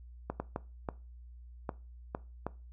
clicks, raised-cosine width 1 ms, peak -20 dBFS, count 7, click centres 0.3 / 0.4 / 0.561 / 0.888 / 1.692 / 2.149 / 2.466 s, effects noise-tail reverb RT60 0.3 s tail -19 dB re dry + added 60 Hz sine -48 dBFS peak until 2.72 s

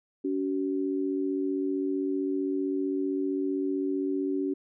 sine tone pair together, 283.1 / 378.6 Hz, C#4 / F#4, +37 / +40 cents, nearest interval perfect fourth, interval 503 cents, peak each -28 / -30 dBFS, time 0.24-4.54 s, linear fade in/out 10 ms, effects none

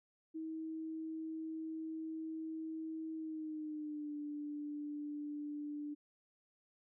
sine tone with pitch glide, 319.4 to 294.6 Hz, D#4 to D4, +45 to +6 cents, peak -40 dBFS, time 0.34-5.95 s, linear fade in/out 20 ms, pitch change -139 cents, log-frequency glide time 3.14-4.15 s, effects none

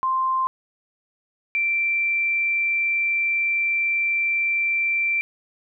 sine tone pair in turn, 1046.5 / 2349 Hz, C6 / D7, 0 / 0 cents, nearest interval octave + major second, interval 1400 cents, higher second, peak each -19 dBFS, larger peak neither, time 0.03-0.47 / 1.55-5.21 s, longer second, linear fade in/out 0 ms, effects none

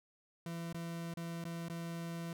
40% pulse tone with dropouts, 168.1 Hz, E3, 34 cents sharp, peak -39 dBFS, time 0.46-2.33 s, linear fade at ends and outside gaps 2 ms, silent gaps 0.728-0.745 / 1.139-1.171 / 1.441-1.451 / 1.685-1.698 s, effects none

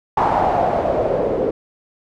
white noise with low-pass filter sweep, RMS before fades -18 dBFS, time 0.17-1.51 s, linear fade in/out 5 ms, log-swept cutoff 900 to 450 Hz, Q 4.4, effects none

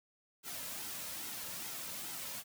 white noise with flanger, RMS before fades -43 dBFS, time 0.43-2.44 s, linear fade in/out 50 ms, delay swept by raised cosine 1.7 to 2.7 ms, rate 2.4 Hz, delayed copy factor -0.5, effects none

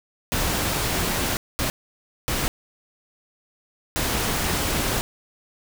pink noise bursts at uneven times, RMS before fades -24 dBFS, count 4, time 0.32-1.37 / 1.59-1.7 / 2.28-2.48 / 3.96-5.01 s, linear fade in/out 0 ms, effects none

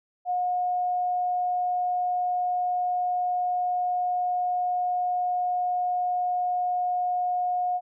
sine tone, 721 Hz, F#5, 45 cents flat, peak -23 dBFS, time 0.25-7.81 s, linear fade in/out 50 ms, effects none

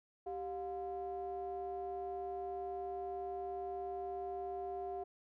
triangle ring-modulated tone, 160.9 Hz, E3, 42 cents flat, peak -34 dBFS, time 0.26-5.04 s, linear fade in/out 10 ms, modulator 551 Hz, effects none

